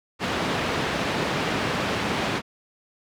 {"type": "band-pass noise", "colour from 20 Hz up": "pink", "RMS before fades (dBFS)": -26, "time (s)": [0.19, 2.42], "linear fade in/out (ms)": 50, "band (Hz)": [140, 3400], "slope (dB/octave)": 12, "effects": []}